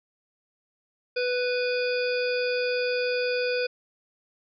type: harmonic tone with a mistuned harmonic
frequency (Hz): 495.3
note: B4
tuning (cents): +5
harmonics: 1 / 3 / 5 / 7 / 9 / 10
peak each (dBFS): -25 / -33 / -32 / -43 / -41 / -36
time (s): 1.16-3.67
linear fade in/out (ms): 10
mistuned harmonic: 10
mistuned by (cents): -36
effects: none